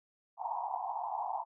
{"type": "band-pass noise", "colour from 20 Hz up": "white", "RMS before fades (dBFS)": -37, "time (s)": [0.37, 1.45], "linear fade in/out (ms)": 50, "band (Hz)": [700, 1000], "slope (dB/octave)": 96, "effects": []}